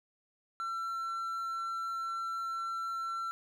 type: tone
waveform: triangle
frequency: 1349 Hz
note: E6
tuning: 40 cents sharp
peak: -32 dBFS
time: 0.6-3.31 s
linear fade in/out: 0 ms
effects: none